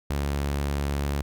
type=tone; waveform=sawtooth; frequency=71 Hz; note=C#2; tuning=42 cents sharp; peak=-21 dBFS; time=0.1-1.22 s; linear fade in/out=5 ms; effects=none